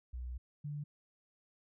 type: tone pair in turn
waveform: sine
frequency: 61.74 / 146.84 Hz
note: B1 / D3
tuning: 0 / 0 cents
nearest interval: octave + minor third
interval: 1500 cents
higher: second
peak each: -39 / -38 dBFS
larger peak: second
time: 0.13-0.38 / 0.64-0.84 s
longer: first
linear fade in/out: 10 ms
effects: none